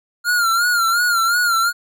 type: tone with vibrato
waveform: square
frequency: 1400 Hz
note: F6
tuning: 4 cents sharp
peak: -15 dBFS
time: 0.24-1.73 s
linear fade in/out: 50 ms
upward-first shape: sine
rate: 2.8 Hz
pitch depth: 76 cents each way
effects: none